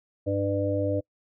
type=harmonic tone; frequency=99.6 Hz; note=G2; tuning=28 cents sharp; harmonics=1 / 3 / 5 / 6; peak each=-29 / -29 / -29 / -29 dBFS; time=0.26-1.01 s; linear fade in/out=20 ms; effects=noise-tail reverb RT60 0.1 s tail -26 dB re dry